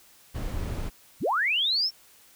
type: noise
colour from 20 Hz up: brown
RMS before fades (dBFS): -31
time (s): 0.34-0.9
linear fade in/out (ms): 20
type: linear sweep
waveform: sine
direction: up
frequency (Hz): 51.4 to 5530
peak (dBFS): -22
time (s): 1.2-1.91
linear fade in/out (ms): 50
effects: white hiss -56 dBFS RMS until 2.35 s